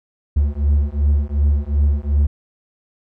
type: beating tone pair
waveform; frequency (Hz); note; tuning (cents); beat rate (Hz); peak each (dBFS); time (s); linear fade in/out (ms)
triangle; 71 / 73.7; C#2 / D2; +42 / +7; 2.7; -15; 0.36-2.27; 10
effects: none